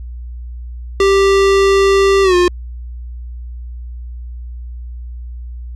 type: tone with pitch glide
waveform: square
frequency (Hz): 392.4 to 355.7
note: G4 to F4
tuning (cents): +2 to +32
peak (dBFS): -9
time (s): 1-2.48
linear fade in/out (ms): 2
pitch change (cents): -170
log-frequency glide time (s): 2.23-2.35
effects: added 60 Hz sine -25 dBFS peak until 5.75 s + low-pass 6000 Hz 12 dB/octave